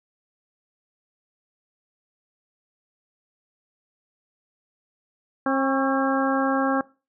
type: harmonic tone with a mistuned harmonic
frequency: 268.5 Hz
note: C4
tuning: 45 cents sharp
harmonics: 1 / 2 / 3 / 4 / 5 / 6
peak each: -23 / -26 / -28 / -29 / -30 / -31 dBFS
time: 5.46-6.81 s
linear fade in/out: 2 ms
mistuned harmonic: 4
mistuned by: +47 cents
effects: noise-tail reverb RT60 0.3 s tail -21 dB re dry